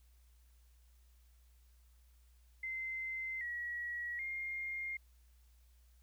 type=tone with pitch steps; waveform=sine; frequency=2072 / 1918 / 2122 Hz; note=C7 / A#6 / C7; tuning=-17 / +49 / +24 cents; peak=-38 dBFS; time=2.63-4.97 s; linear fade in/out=5 ms; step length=780 ms; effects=added 60 Hz sine -62 dBFS peak until 6.02 s + white hiss -75 dBFS RMS until 6.02 s